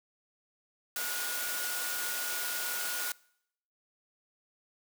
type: tone in noise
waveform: sine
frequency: 1445 Hz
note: F#6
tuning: 41 cents flat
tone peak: -39 dBFS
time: 0.96-3.12 s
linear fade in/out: 2 ms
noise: white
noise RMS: -35 dBFS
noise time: 0.96-3.12 s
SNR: -7 dB
effects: noise-tail reverb RT60 0.7 s tail -23 dB re dry + high-pass 400 Hz 12 dB/octave